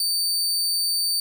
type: tone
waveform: sawtooth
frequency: 4587 Hz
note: D8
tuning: 42 cents flat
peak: -18 dBFS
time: 0-1.2 s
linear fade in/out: 2 ms
effects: none